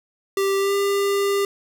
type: tone with pitch glide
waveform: square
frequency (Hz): 392 to 399.3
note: G4 to G4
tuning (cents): 0 to +32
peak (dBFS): -19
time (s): 0.37-1.45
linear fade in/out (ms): 2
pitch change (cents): +32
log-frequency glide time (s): 0.58-0.74
effects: none